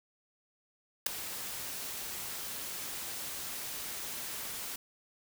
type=noise with ADSR envelope; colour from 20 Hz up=white; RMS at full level=-24 dBFS; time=1.06-4.76 s; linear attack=6 ms; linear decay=5 ms; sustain=-16 dB; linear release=5 ms; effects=none